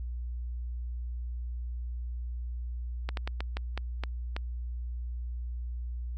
slowing click train, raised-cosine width 0.3 ms, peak -18 dBFS, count 8, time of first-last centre 3.09-4.365 s, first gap 82 ms, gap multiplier 1.26, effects added 60 Hz sine -33 dBFS peak until 6.17 s

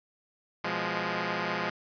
5% pulse chord, F diminished, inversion second, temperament equal, 123.47 / 174.61 / 207.7 Hz, Cb3 / F3 / Ab3, 0 / 0 / 0 cents, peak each -27 / -21 / -21 dBFS, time 0.64-1.7 s, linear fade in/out 5 ms, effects resampled to 11025 Hz + 9-bit

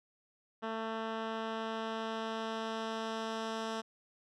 10% pulse tone with low-pass filter sweep, 223.1 Hz, A3, 24 cents sharp, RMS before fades -38 dBFS, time 0.62-3.82 s, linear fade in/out 20 ms, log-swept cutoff 2400 to 5800 Hz, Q 0.96, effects none

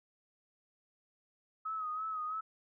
sine tone with vibrato, 1271 Hz, D#6, 36 cents sharp, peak -35 dBFS, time 1.65-2.41 s, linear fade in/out 10 ms, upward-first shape sine, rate 3 Hz, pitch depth 50 cents each way, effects none

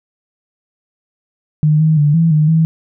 sine tone with pitch steps, 152.3 / 157.4 / 147.2 / 164.9 / 152.8 / 161.3 Hz, D#3 / D#3 / D3 / E3 / D#3 / E3, -37 / +20 / +4 / +1 / -31 / -37 cents, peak -8 dBFS, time 1.63-2.65 s, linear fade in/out 0 ms, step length 170 ms, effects none

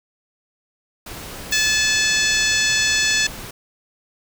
pink noise, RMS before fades -34 dBFS, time 1.06-3.51 s, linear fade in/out 5 ms
violet noise with exponential decay, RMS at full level -30 dBFS, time 1.51-2.43 s, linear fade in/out 1 ms, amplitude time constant 200 ms
harmonic tone, 866 Hz, A5, 28 cents flat, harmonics 2 / 3 / 4 / 5 / 6 / 7 / 8 / 9, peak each -21 / -23 / -24 / -25 / -26 / -26 / -27 / -28 dBFS, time 1.52-3.27 s, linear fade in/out 5 ms
effects none

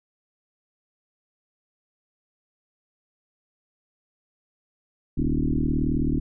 sine tone with frequency modulation, 146.83 Hz, D3, in tune, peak -20 dBFS, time 5.17-6.2 s, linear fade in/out 10 ms, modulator 38.7 Hz, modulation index 4.4, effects none

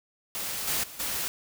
white noise with level steps, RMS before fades -33 / -28 / -44 / -31 dBFS, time 0.35-1.28 s, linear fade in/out 0 ms, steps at 0.67 / 0.83 / 0.99 s, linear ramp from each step 10 ms, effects none

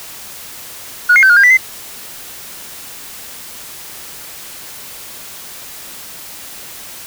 sine tone with pitch steps, 1454 / 2139 / 1543 / 1431 / 1606 / 1975 / 2060 Hz, F#6 / C7 / G6 / F6 / G6 / B6 / C7, -31 / +38 / -28 / +42 / +41 / 0 / -28 cents, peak -3 dBFS, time 1.09-1.573 s, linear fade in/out 10 ms, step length 69 ms, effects tanh soft clip ceiling -2 dBFS + white hiss -32 dBFS RMS until 7.06 s

